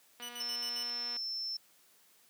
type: click train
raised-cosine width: 0.3 ms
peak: -33 dBFS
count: 234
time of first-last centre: 0.2-1.167 s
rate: 241 Hz
type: tone with tremolo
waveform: sawtooth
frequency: 2960 Hz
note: F#7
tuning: in tune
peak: -38 dBFS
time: 0.22-0.9 s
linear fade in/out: 5 ms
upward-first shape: square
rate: 7.4 Hz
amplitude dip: 80%
type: tone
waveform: sine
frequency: 5340 Hz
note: E8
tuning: 22 cents sharp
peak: -35 dBFS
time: 0.4-1.57 s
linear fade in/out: 5 ms
effects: white hiss -65 dBFS RMS until 2.29 s + high-pass 150 Hz 12 dB/octave